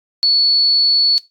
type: tone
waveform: sine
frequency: 4425 Hz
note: C#8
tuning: 4 cents flat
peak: -10 dBFS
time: 0.23-1.18 s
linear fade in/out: 0 ms
effects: noise-tail reverb RT60 0.2 s tail -17 dB re dry + AAC 64 kbps